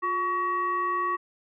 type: tone with frequency modulation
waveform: sine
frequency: 1125 Hz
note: C#6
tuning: 25 cents sharp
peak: -24 dBFS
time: 0.02-1.17 s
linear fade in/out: 20 ms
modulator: 770 Hz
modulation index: 0.63
effects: none